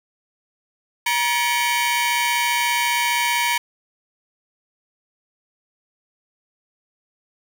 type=tone cluster; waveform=40% pulse; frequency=951 / 1723 / 2232 / 2367 / 3067 Hz; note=A#5 / A6 / C#7 / D7 / G7; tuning=+34 / -37 / +11 / +13 / -38 cents; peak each=-21 / -28 / -23 / -27 / -27 dBFS; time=1.06-3.58 s; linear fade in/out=5 ms; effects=8-bit